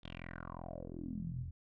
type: tone with low-pass filter sweep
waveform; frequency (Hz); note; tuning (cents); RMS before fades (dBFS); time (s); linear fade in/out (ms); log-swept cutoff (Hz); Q
10% pulse; 42.78; F1; -35; -44; 0.03-1.51; 10; 3600 to 92; 6.3
effects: none